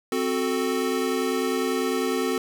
square chord, F# diminished, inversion second, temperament equal, 261.6 / 370 / 440 Hz, C4 / F#4 / A4, 0 / 0 / 0 cents, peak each -28 dBFS, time 0.12-2.38 s, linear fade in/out 2 ms, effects none

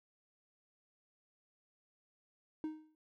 triangle tone with exponential decay, 311.1 Hz, D#4, in tune, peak -32 dBFS, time 2.64-2.95 s, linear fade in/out 1 ms, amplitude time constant 67 ms, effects none

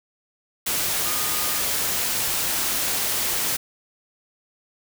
sine tone in noise, 1227 Hz, D#6, 25 cents flat, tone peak -35 dBFS, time 1.05-1.62 s, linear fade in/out 10 ms, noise white, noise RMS -24 dBFS, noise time 0.66-3.57 s, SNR -14 dB, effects none

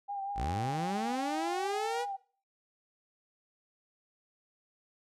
sine tone with vibrato, 796 Hz, G5, 26 cents sharp, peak -34 dBFS, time 0.08-2.17 s, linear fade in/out 20 ms, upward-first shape triangle, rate 5.2 Hz, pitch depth 44 cents each way
sawtooth linear sweep, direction up, 45.83 to 493.9 Hz, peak -29 dBFS, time 0.35-2.06 s, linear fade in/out 50 ms
effects noise-tail reverb RT60 0.4 s tail -18 dB re dry + low-pass 9000 Hz 12 dB/octave

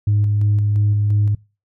sine tone with tremolo, 103.83 Hz, G#2, in tune, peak -11 dBFS, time 0.07-1.35 s, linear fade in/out 5 ms, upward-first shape square, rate 2.9 Hz, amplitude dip 25%, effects noise-tail reverb RT60 0.3 s tail -24 dB re dry + tanh soft clip ceiling -10 dBFS

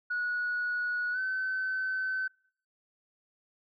sine tone with pitch glide, 1461 to 1525.7 Hz, F#6 to G6, -22 to -47 cents, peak -28 dBFS, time 0.1-2.28 s, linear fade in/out 10 ms, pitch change +75 cents, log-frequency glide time 1.12-1.19 s, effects noise-tail reverb RT60 0.6 s tail -25 dB re dry + tanh soft clip ceiling -25 dBFS

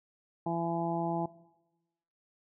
harmonic tone, 168.3 Hz, E3, 36 cents sharp, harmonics 1 / 2 / 3 / 4 / 5 / 6, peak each -35 / -35 / -47 / -37 / -35 / -46 dBFS, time 0.46-1.26 s, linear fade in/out 5 ms, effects noise-tail reverb RT60 1.0 s tail -19 dB re dry

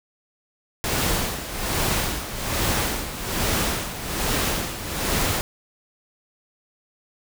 pink noise with tremolo, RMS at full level -22 dBFS, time 0.84-5.41 s, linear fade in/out 0 ms, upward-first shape sine, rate 1.2 Hz, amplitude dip 70%, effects none

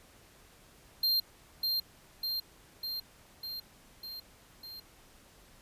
square tone with echo, 4186 Hz, C8, in tune, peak -26 dBFS, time 1.03-1.2 s, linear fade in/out 5 ms, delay 600 ms, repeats 6, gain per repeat -3 dB, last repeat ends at 4.8 s, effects pink hiss -59 dBFS RMS until 5.61 s + resampled to 32000 Hz

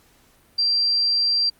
sine tone, 4720 Hz, D8, 8 cents sharp, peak -17 dBFS, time 0.58-1.5 s, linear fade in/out 10 ms, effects pink hiss -57 dBFS RMS until 1.59 s + Opus 48 kbps

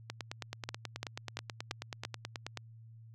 two click trains, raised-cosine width 0.2 ms, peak -21 / -19 dBFS, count 24 / 5, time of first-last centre 0.1-2.573 / 0.69-2.051 s, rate 9.3 / 2.94 Hz, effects added 113 Hz sine -51 dBFS peak until 3.14 s

